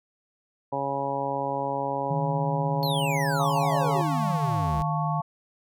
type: harmonic tone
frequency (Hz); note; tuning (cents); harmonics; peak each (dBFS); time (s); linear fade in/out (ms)
138.59; C#3; 0; 1 / 2 / 3 / 4 / 5 / 6 / 7; -37 / -36 / -36 / -31 / -36 / -31 / -32; 0.72-4.02; 10
type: tone with pitch glide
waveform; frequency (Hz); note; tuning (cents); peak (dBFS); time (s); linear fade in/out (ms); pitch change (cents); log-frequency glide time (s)
sine; 155 to 153.75; D#3 to D#3; -6 to -20; -26; 2.1-5.21; 10; -14; 2.64-3.85
type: exponential sweep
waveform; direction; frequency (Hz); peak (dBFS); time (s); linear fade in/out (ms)
square; down; 4400 to 61.74; -30; 2.83-4.82; 0
type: chord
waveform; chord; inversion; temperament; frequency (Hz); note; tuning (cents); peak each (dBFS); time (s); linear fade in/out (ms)
sine; F augmented; none; equal; 698.5 / 880 / 1108.7; F5 / A5 / C#6; 0 / 0 / 0; -31; 3.39-5.22; 10
effects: none